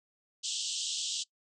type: band-pass noise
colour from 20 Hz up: pink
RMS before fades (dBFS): -35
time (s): 0.43-1.24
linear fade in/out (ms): 20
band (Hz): 2900 to 8200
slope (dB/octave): 96
effects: noise-tail reverb RT60 0.1 s tail -22 dB re dry